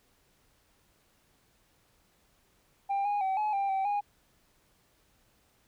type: tone with pitch steps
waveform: sine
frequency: 794 / 821 / 765 / 849 / 792 / 772 / 820 Hz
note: G5 / G#5 / G5 / G#5 / G5 / G5 / G#5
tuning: +22 / -20 / -42 / +38 / +18 / -27 / -22 cents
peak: -24 dBFS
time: 2.89-4.01 s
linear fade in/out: 20 ms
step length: 160 ms
effects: tanh soft clip ceiling -26 dBFS + pink hiss -68 dBFS RMS until 5.67 s